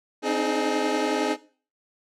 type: tone cluster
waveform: 25% pulse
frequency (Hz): 261.3 / 299.8 / 310.8 / 421.5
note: C4 / D4 / D#4 / G#4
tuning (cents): -2 / +36 / -2 / +26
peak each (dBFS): -25 / -27 / -25 / -22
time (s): 0.22-1.37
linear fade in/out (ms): 50
effects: noise-tail reverb RT60 0.4 s tail -18 dB re dry + low-pass 7000 Hz 12 dB/octave